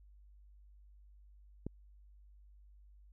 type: click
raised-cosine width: 3 ms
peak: -26 dBFS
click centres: 1.666 s
effects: added 50 Hz sine -57 dBFS peak until 3.12 s